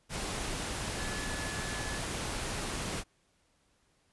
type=tone in noise; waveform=sine; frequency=1718 Hz; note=A6; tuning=42 cents flat; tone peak=-42 dBFS; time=0.95-2.01 s; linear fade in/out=50 ms; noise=pink; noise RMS=-36 dBFS; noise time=0.09-3.04 s; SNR=-9 dB; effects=pink hiss -71 dBFS RMS until 4.12 s + resampled to 24000 Hz